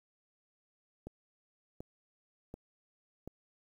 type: click train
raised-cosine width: 2 ms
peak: -30 dBFS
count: 4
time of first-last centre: 1.07-3.276 s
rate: 1.36 Hz
effects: 10-bit